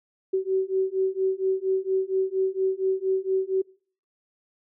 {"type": "beating tone pair", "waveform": "sine", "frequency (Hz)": [378.3, 382.6], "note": ["F#4", "G4"], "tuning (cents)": [38, -42], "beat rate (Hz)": 4.3, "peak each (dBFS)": -25, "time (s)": [0.33, 3.62], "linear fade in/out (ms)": 10, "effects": ["noise-tail reverb RT60 0.5 s tail -25 dB re dry"]}